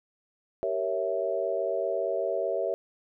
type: chord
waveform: sine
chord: G diminished seventh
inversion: none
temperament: equal with one note detuned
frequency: 388.4 / 466.2 / 554.4 / 659.3 Hz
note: G4 / Bb4 / Db5 / Fb5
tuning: -16 / 0 / 0 / 0 cents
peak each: -33 / -33 / -31 / -30 dBFS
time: 0.63-2.74 s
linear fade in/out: 0 ms
effects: none